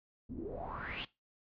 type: noise with low-pass filter sweep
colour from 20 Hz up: pink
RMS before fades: -42 dBFS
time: 0.29-1.05 s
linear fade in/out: 5 ms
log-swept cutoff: 210 to 3400 Hz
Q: 7.4
effects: noise-tail reverb RT60 0.2 s tail -18 dB re dry + resampled to 11025 Hz